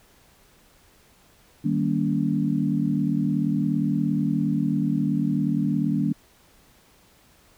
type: chord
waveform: sine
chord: Eb dominant seventh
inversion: none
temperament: equal with one note detuned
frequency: 155.56 / 196 / 233.1 / 284 Hz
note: Eb3 / G3 / Bb3 / Db4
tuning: 0 / 0 / 0 / +42 cents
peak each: -26 dBFS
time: 1.64-6.13 s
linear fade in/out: 10 ms
effects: pink hiss -57 dBFS RMS until 7.57 s